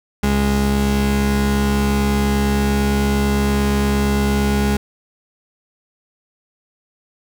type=tone pair together; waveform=35% pulse; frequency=68.8 / 206.3 Hz; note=C#2 / G#3; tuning=-12 / -11 cents; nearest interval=octave + perfect fifth; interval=1901 cents; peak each=-17 / -15 dBFS; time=0.23-4.77 s; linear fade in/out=5 ms; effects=none